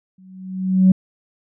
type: tone with exponential growth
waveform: sine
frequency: 187.4 Hz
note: F#3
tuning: 22 cents sharp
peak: -5 dBFS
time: 0.18-0.92 s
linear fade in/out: 5 ms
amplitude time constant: 160 ms
effects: tanh soft clip ceiling -4 dBFS